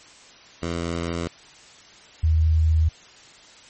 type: tone pair in turn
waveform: 10% pulse / sine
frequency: 84.7 / 79.54 Hz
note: E2 / D#2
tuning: +48 / +39 cents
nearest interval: minor second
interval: 109 cents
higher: first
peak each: -17 / -15 dBFS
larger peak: second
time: 0.62-1.28 / 2.23-2.89 s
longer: neither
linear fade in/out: 10 ms
effects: white hiss -48 dBFS RMS until 3.69 s + MP3 32 kbps